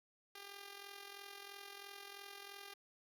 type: tone with amplitude modulation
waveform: 5% pulse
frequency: 400 Hz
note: G4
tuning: 35 cents sharp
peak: -37 dBFS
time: 0.35-2.74 s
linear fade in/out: 5 ms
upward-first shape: sine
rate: 43 Hz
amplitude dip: 60%
effects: none